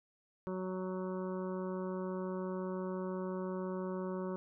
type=harmonic tone; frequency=185.8 Hz; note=F#3; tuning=7 cents sharp; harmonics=1 / 2 / 3 / 5 / 6 / 7 / 8; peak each=-39 / -40 / -44 / -49 / -50 / -55 / -58 dBFS; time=0.47-4.36 s; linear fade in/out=0 ms; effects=none